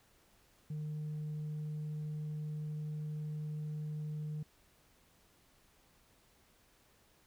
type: tone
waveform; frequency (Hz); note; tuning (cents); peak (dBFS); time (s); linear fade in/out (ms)
sine; 152.1; D#3; -39; -35; 0.7-4.43; 5
effects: tanh soft clip ceiling -36 dBFS + pink hiss -68 dBFS RMS until 7.26 s